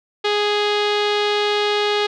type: tone with low-pass filter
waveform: sawtooth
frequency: 415.3 Hz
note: G#4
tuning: in tune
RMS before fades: -19 dBFS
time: 0.24-2.07 s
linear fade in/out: 10 ms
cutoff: 3700 Hz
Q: 2.9
effects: none